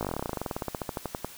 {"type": "slowing click train", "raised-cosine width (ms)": 1, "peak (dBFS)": -16, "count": 27, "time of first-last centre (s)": [0.01, 1.246], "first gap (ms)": 18, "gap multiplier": 1.07, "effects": ["white hiss -47 dBFS RMS until 1.37 s"]}